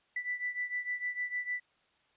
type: beating tone pair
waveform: sine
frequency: 1975.5 / 1982.1 Hz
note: B6 / B6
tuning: 0 / +6 cents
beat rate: 6.6 Hz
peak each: -35 / -38 dBFS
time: 0.16-1.6 s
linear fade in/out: 5 ms
effects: white hiss -70 dBFS RMS until 2.16 s + resampled to 8000 Hz